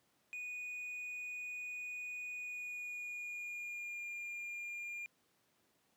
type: tone with pitch glide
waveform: triangle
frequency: 2470 to 2407 Hz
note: D#7 to D7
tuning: -13 to +42 cents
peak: -40 dBFS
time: 0.33-5.06 s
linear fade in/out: 0 ms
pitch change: -45 cents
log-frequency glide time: 2.35-4.09 s
effects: pink hiss -75 dBFS RMS until 5.96 s + high-pass 150 Hz 12 dB/octave